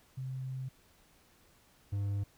sine / triangle tone pair in turn, 130.81 / 100.48 Hz, C3 / G2, 0 / +43 cents, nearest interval perfect fourth, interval 457 cents, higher first, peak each -36 / -29 dBFS, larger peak second, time 0.17-0.69 / 1.92-2.24 s, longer first, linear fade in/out 10 ms, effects pink hiss -65 dBFS RMS until 2.37 s

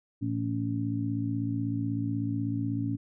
harmonic tone, 56.2 Hz, A1, 37 cents sharp, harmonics 2 / 3 / 4 / 5, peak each -31 / -41 / -36 / -31 dBFS, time 0.21-2.97 s, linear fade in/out 20 ms, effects none

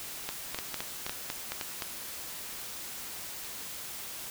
clicks, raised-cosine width 0.2 ms, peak -16 dBFS, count 11, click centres 0.29 / 0.546 / 0.588 / 0.743 / 0.805 / 1.065 / 1.095 / 1.301 / 1.52 / 1.612 / 1.822 s, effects white hiss -41 dBFS RMS until 4.3 s

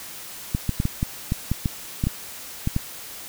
clicks, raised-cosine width 5 ms, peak -9 dBFS, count 12, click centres 0.549 / 0.693 / 0.801 / 0.854 / 1.029 / 1.321 / 1.516 / 1.658 / 2.039 / 2.07 / 2.674 / 2.764 s, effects white hiss -38 dBFS RMS until 3.28 s

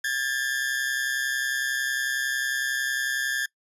40% pulse tone pair together, 1623 / 1754 Hz, G#6 / A6, -40 / -6 cents, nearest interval minor second, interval 134 cents, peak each -27 dBFS, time 0.04-3.46 s, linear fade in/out 5 ms, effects noise-tail reverb RT60 0.1 s tail -22 dB re dry + resampled to 32000 Hz

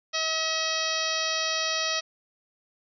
harmonic tone, 640 Hz, D#5, 49 cents sharp, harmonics 1 / 2 / 3 / 4 / 5 / 6 / 7 / 8 / 9, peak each -34 / -34 / -34 / -34 / -34 / -34 / -34 / -34 / -34 dBFS, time 0.13-2.01 s, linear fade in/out 20 ms, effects none

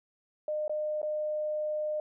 sine tone with dropouts, 608 Hz, D#5, 40 cents flat, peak -29 dBFS, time 0.48-2 s, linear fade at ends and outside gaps 2 ms, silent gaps 0.68-0.695 / 1.017-1.029 s, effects none

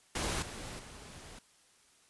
pink noise with level steps, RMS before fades -34 / -44 / -50 dBFS, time 0.15-1.39 s, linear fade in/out 5 ms, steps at 0.42 / 0.79 s, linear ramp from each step 5 ms, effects white hiss -65 dBFS RMS until 2.09 s + resampled to 24000 Hz

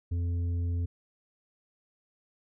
harmonic tone, 86.5 Hz, F2, 16 cents flat, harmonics 1 / 3 / 5, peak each -27 / -43 / -51 dBFS, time 0.11-0.86 s, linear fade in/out 10 ms, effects none

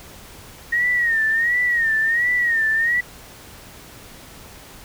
sine tone with vibrato, 1864.7 Hz, A#6, in tune, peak -16 dBFS, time 0.72-3.01 s, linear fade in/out 10 ms, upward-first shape sine, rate 1.4 Hz, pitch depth 99 cents each way, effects pink hiss -42 dBFS RMS until 4.84 s

